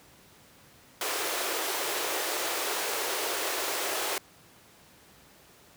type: high-pass noise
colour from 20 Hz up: pink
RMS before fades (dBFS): -31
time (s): 1.01-4.18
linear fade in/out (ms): 2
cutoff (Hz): 340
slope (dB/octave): 48
effects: pink hiss -56 dBFS RMS until 5.76 s + high-pass 80 Hz 12 dB/octave